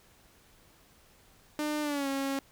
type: tone with pitch glide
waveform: sawtooth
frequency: 300 to 273.5 Hz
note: D4 to C#4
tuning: +37 to -23 cents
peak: -26 dBFS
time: 1.59-2.39 s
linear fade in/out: 0 ms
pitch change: -160 cents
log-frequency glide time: 1.82-2.08 s
effects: pink hiss -61 dBFS RMS until 2.51 s